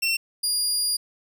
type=tone pair in turn; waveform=25% pulse; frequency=2707 / 4834 Hz; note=E7 / D8; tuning=+45 / +49 cents; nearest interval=minor seventh; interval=1004 cents; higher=second; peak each=-17 dBFS; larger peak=neither; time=0.02-0.17 / 0.43-0.97 s; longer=second; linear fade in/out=10 ms; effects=none